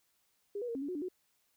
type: tone with pitch steps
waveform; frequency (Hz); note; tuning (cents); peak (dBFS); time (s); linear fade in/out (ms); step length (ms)
sine; 406 / 486.8 / 464.5 / 269.4 / 284.9 / 364.2 / 292.1 / 365.9; G#4 / B4 / A#4 / C#4 / C#4 / F#4 / D4 / F#4; -39 / -25 / -6 / -49 / +48 / -27 / -9 / -19; -35; 0.55-1.086; 5; 67
effects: white hiss -75 dBFS RMS until 1.56 s